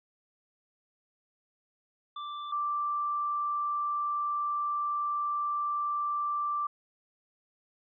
square / sine tone pair in turn, 1174.7 / 1174.7 Hz, D6 / D6, 0 / 0 cents, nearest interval unison, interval 0 cents, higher neither, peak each -37 / -28 dBFS, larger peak second, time 2.16-2.52 / 2.52-6.67 s, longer second, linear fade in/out 5 ms, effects resampled to 11025 Hz

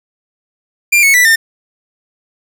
45% pulse tone with pitch steps, 2385 / 2205 / 1971 / 1808 Hz, D7 / C#7 / B6 / A6, +26 / -10 / -4 / +47 cents, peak -6 dBFS, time 0.92-1.36 s, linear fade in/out 10 ms, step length 110 ms, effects none

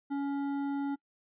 triangle tone with hard clipping, 280.5 Hz, C#4, 21 cents sharp, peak -32 dBFS, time 0.1-0.96 s, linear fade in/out 20 ms, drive 13 dB, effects noise-tail reverb RT60 0.1 s tail -23 dB re dry + resampled to 8000 Hz

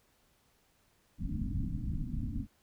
pink low-pass noise, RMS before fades -35 dBFS, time 1.18-2.47 s, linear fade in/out 50 ms, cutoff 290 Hz, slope 96 dB/octave, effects pink hiss -70 dBFS RMS until 2.62 s

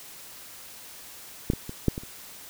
clicks, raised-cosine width 3 ms, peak -9 / -17 / -22 / -7 / -19 / -30 dBFS, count 6, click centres 1.501 / 1.535 / 1.694 / 1.883 / 1.979 / 2.035 s, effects white hiss -45 dBFS RMS until 2.49 s

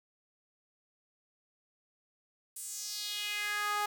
sawtooth tone with high-pass filter sweep, 415.3 Hz, G#4, in tune, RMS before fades -36 dBFS, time 2.56-3.86 s, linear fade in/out 5 ms, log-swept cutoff 9500 to 930 Hz, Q 2.7, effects none

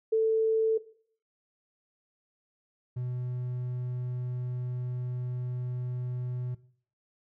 sine / triangle tone pair in turn, 443.4 / 124.42 Hz, A4 / B2, +13 / +13 cents, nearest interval octave + minor seventh, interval 2200 cents, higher first, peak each -21 / -29 dBFS, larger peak first, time 0.12-0.78 / 2.96-6.55 s, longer second, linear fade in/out 10 ms, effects noise-tail reverb RT60 0.5 s tail -17 dB re dry

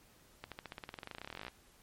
accelerating click train, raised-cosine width 0.3 ms, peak -27 dBFS, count 28, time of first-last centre 0.44-1.482 s, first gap 77 ms, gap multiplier 0.94, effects pink hiss -64 dBFS RMS until 1.82 s + MP3 64 kbps

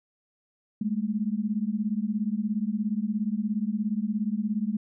sine beating tone pair, 203.4 / 220.4 Hz, G#3 / A3, -36 / +3 cents, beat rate 17 Hz, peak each -28 dBFS, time 0.81-4.77 s, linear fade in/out 5 ms, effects none

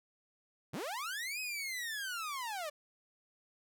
sawtooth linear two-way sweep, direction up then down, 98 to 2560 to 571 Hz, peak -34 dBFS, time 0.73-2.7 s, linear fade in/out 10 ms, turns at 1.4 s, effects none

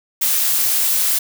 blue noise, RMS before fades -17 dBFS, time 0.21-1.19 s, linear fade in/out 10 ms, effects none

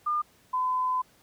sine tone pair in turn, 1207 / 1015 Hz, D6 / B5, +47 / +47 cents, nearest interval minor third, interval 300 cents, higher first, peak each -24 / -24 dBFS, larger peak neither, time 0.06-0.22 / 0.53-1.02 s, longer second, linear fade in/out 10 ms, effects pink hiss -61 dBFS RMS until 1.22 s + high-pass 60 Hz 12 dB/octave

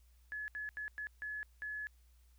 sine tone bursts at uneven times, 1705 Hz, G#6, 45 cents sharp, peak -39 dBFS, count 6, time 0.32-0.48 / 0.55-0.69 / 0.77-0.88 / 0.98-1.07 / 1.22-1.43 / 1.62-1.87 s, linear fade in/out 0 ms, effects added 60 Hz sine -62 dBFS peak until 2.38 s + white hiss -75 dBFS RMS until 2.38 s

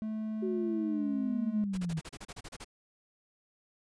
triangle tone with pitch glide, 217.4 to 211.3 Hz, A3 to G#3, -21 to +30 cents, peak -31 dBFS, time 0.02-1.64 s, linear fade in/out 0 ms, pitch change -49 cents, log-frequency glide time 0.89-1.03 s
sine linear sweep, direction down, 377.9 to 154.7 Hz, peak -31 dBFS, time 0.42-2 s, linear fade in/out 10 ms
pink noise bursts, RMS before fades -44 dBFS, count 12, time 1.73-2.646 s, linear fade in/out 10 ms, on 47 ms, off 32 ms
effects resampled to 22050 Hz

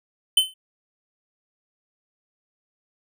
square tone with exponential decay, 3057 Hz, G7, 44 cents flat, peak -11 dBFS, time 0.37-0.54 s, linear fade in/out 5 ms, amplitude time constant 35 ms, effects none

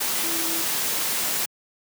sine tone in noise, 329.6 Hz, E4, in tune, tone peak -32 dBFS, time 0.23-0.62 s, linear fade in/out 10 ms, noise white, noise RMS -25 dBFS, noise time 0-1.46 s, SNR -10 dB, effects high-pass 150 Hz 12 dB/octave

